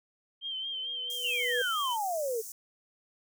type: tone with vibrato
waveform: sine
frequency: 3139 Hz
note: G7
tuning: 2 cents sharp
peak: -33 dBFS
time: 0.41-1.97 s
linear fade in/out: 50 ms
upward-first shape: sine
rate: 4.5 Hz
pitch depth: 48 cents each way
type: tone with exponential growth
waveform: sine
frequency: 490 Hz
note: B4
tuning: 14 cents flat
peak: -28 dBFS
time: 0.7-1.62 s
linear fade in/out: 5 ms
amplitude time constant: 200 ms
type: high-pass noise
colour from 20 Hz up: pink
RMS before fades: -43 dBFS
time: 1.1-2.52 s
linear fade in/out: 2 ms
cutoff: 5800 Hz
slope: 48 dB/octave
type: exponential sweep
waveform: sine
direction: down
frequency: 2960 to 429.3 Hz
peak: -29 dBFS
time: 1.23-2.42 s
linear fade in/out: 20 ms
effects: none